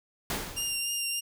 pink noise with exponential decay, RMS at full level -29 dBFS, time 0.3-0.99 s, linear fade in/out 2 ms, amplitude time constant 150 ms
15% pulse tone with vibrato, 2794 Hz, F7, in tune, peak -22 dBFS, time 0.56-1.21 s, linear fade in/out 20 ms, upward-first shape triangle, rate 3.4 Hz, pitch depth 19 cents each way
effects none

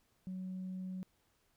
sine tone, 185.8 Hz, F#3, 7 cents sharp, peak -38 dBFS, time 0.27-1.03 s, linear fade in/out 0 ms, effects tanh soft clip ceiling -36 dBFS + pink hiss -75 dBFS RMS until 1.56 s

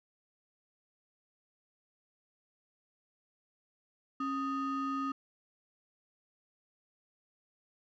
triangle ring-modulated tone, 759 Hz, F#5, 44 cents sharp, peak -27 dBFS, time 4.2-5.12 s, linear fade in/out 5 ms, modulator 486 Hz, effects resampled to 16000 Hz

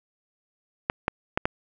clicks, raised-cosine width 0.5 ms, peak -7 dBFS, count 4, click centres 0.899 / 1.081 / 1.375 / 1.455 s, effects none

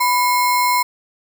sine tone with sample-and-hold, 990 Hz, B5, 4 cents sharp, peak -13 dBFS, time 0-0.83 s, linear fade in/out 10 ms, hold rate 3150 Hz, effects none

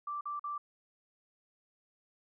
sine tone bursts, 1172 Hz, D6, 4 cents flat, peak -35 dBFS, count 3, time 0.07-0.58 s, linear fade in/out 5 ms, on 140 ms, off 45 ms, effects none

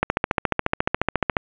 click train, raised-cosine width 0.5 ms, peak -3 dBFS, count 20, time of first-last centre 0.03-1.368 s, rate 14.2 Hz, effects resampled to 8000 Hz + 7-bit

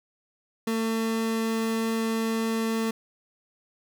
30% pulse tone, 224.8 Hz, A3, 37 cents sharp, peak -22 dBFS, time 0.67-2.91 s, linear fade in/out 5 ms, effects none

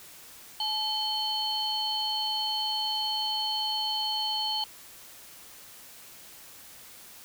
sine tone cluster, 860 / 3074 / 4351 Hz, A5 / G7 / C#8, -40 / -35 / -33 cents, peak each -33 / -31 / -31 dBFS, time 0.6-4.64 s, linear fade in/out 2 ms, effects white hiss -49 dBFS RMS until 7.24 s

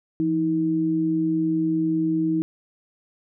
sine tone pair together, 168.88 / 318.8 Hz, E3 / D#4, +42 / +42 cents, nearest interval major seventh, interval 1100 cents, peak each -27 / -20 dBFS, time 0.2-2.42 s, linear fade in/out 0 ms, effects none

